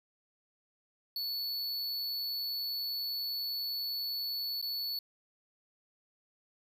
square tone with dropouts, 4435 Hz, C#8, in tune, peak -34 dBFS, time 1.16-4.99 s, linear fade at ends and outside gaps 2 ms, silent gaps 4.615-4.625 s, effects 11-bit

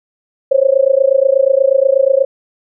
sine tone with amplitude modulation, 540 Hz, C#5, 45 cents flat, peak -4 dBFS, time 0.51-2.25 s, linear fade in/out 10 ms, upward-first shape sine, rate 28.3 Hz, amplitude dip 95%, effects none

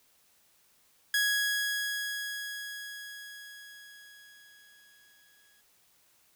sawtooth tone with exponential decay, 1664 Hz, G#6, 3 cents sharp, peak -21 dBFS, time 1.14-5.61 s, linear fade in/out 2 ms, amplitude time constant 970 ms, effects white hiss -66 dBFS RMS until 6.35 s

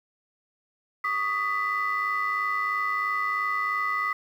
sine tone cluster, 1135 / 1238 / 1992 Hz, C#6 / D#6 / B6, +41 / -9 / +14 cents, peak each -30 / -27 / -27 dBFS, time 1.04-4.13 s, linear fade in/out 5 ms, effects tanh soft clip ceiling -18 dBFS + 9-bit

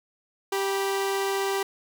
sawtooth tone pair together, 392 / 972.5 Hz, G4 / B5, 0 / -27 cents, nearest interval octave + major third, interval 1573 cents, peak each -21 / -30 dBFS, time 0.52-1.63 s, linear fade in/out 5 ms, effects none

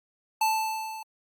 square tone with level ramp, 880 Hz, A5, in tune, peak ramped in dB -21 to -38 dBFS, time 0.41-1.03 s, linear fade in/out 5 ms, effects Opus 48 kbps

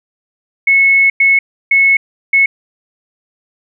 sine tone bursts at uneven times, 2194 Hz, C#7, 18 cents flat, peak -6 dBFS, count 4, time 0.67-1.1 / 1.2-1.39 / 1.71-1.97 / 2.33-2.46 s, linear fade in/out 5 ms, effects none

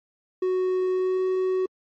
triangle tone with pitch glide, 370 to 373.2 Hz, F#4 to F#4, 0 to +15 cents, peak -19 dBFS, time 0.42-1.66 s, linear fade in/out 5 ms, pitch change +15 cents, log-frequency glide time 0.9-1.23 s, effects MP3 32 kbps

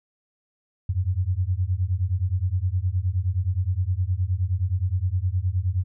sine beating tone pair, 87.31 / 96.91 Hz, F2 / G2, 0 / -19 cents, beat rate 9.6 Hz, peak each -24 dBFS, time 0.89-5.84 s, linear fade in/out 5 ms, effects none

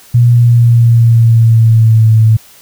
sine tone with pitch glide, 120 to 110.68 Hz, B2 to A2, -49 to +11 cents, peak -3 dBFS, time 0.14-2.37 s, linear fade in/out 10 ms, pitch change -140 cents, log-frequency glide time 0.31-2.11 s, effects white hiss -40 dBFS RMS until 2.61 s

